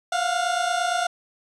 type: tone pair together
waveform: 30% pulse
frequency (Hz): 692.3 / 721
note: F5 / F#5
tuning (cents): -15 / -45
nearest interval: minor second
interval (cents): 70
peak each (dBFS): -22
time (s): 0.12-1.07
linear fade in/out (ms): 5
effects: resampled to 22050 Hz